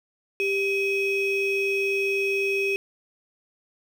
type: ring-modulated tone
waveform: triangle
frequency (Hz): 1464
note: F#6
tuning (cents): -19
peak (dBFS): -17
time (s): 0.4-2.76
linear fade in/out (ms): 0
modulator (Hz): 1070
effects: 8-bit